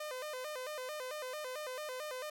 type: tone with vibrato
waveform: sawtooth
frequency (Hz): 556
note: C#5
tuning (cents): +5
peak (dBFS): -36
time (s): 0-2.3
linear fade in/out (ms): 5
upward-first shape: square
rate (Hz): 4.5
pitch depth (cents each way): 150
effects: none